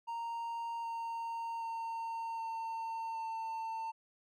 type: tone with pitch steps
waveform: triangle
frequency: 928 / 920.5 / 913.1 / 905.8 / 898.5 Hz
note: A#5 / A#5 / A#5 / A#5 / A5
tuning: -8 / -22 / -36 / -50 / +36 cents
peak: -35 dBFS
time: 0.07-3.92 s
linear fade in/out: 20 ms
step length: 770 ms
effects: none